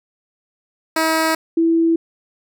10% pulse / sine tone pair in turn, 320.6 / 330.2 Hz, E4 / E4, -48 / +3 cents, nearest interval minor second, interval 51 cents, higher second, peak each -7 / -12 dBFS, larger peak first, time 0.96-1.35 / 1.57-1.96 s, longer neither, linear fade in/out 5 ms, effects none

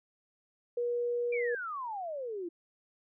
sine tone, 480.5 Hz, B4, 48 cents flat, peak -29 dBFS, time 0.77-1.55 s, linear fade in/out 5 ms
sine exponential sweep, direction down, 2411 to 329.6 Hz, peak -35 dBFS, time 1.32-2.49 s, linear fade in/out 10 ms
effects none

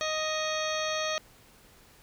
harmonic tone with a mistuned harmonic, 623 Hz, D#5, 2 cents sharp, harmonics 1 / 2 / 3 / 4 / 5 / 6 / 7 / 9 / 10, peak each -32 / -35 / -37 / -38 / -39 / -40 / -40 / -42 / -42 dBFS, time 0.01-1.18 s, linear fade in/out 0 ms, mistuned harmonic 5, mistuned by +82 cents, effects pink hiss -57 dBFS RMS until 2.02 s

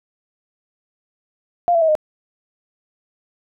sine tone with pitch steps, 698 / 669.2 / 641.5 / 615.1 Hz, F5 / E5 / E5 / D#5, -1 / +26 / -47 / -20 cents, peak -12 dBFS, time 1.68-1.952 s, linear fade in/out 0 ms, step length 68 ms, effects none

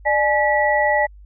sine tone cluster, 597 / 846 / 1946 Hz, D5 / G#5 / B6, +28 / +32 / -26 cents, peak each -19 dBFS, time 0.05-1.07 s, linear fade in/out 20 ms, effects added 50 Hz sine -40 dBFS peak until 1.25 s

